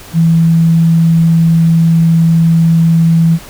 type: tone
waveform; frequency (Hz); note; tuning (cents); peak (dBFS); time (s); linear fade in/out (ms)
sine; 164.81; E3; 0; -5; 0.13-3.39; 50
effects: pink hiss -33 dBFS RMS until 3.49 s